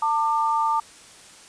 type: tone pair together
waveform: sine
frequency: 897.6 / 1193 Hz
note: A5 / D6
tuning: +34 / +27 cents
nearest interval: perfect fourth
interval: 493 cents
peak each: -21 / -23 dBFS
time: 0.02-0.8 s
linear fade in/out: 5 ms
effects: white hiss -47 dBFS RMS until 1.48 s + resampled to 22050 Hz